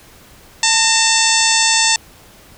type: harmonic tone with a mistuned harmonic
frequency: 891 Hz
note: A5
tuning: 22 cents sharp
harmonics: 1 / 2 / 3 / 4 / 5 / 6 / 7 / 8 / 9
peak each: -20 / -20 / -20 / -20 / -20 / -20 / -20 / -20 / -20 dBFS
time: 0.63-1.96 s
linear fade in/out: 2 ms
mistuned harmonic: 2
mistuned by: +47 cents
effects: pink hiss -44 dBFS RMS until 2.57 s